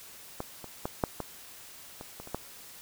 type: clicks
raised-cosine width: 1 ms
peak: -19 / -27 / -17 / -11 / -19 / -27 / -27 / -30 / -17 dBFS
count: 9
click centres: 0.404 / 0.643 / 0.855 / 1.038 / 1.203 / 2.011 / 2.2 / 2.274 / 2.346 s
effects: white hiss -49 dBFS RMS until 2.81 s